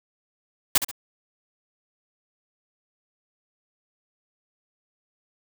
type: noise with echo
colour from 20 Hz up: white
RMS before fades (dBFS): -17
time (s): 0.75-0.78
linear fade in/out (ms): 5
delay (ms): 67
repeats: 2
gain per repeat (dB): -9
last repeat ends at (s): 0.914
effects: none